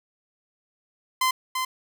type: tone with echo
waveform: sawtooth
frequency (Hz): 1033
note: C6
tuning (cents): -22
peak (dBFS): -16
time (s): 1.21-1.31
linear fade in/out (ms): 5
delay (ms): 340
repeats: 1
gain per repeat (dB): -5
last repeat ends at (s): 1.65
effects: none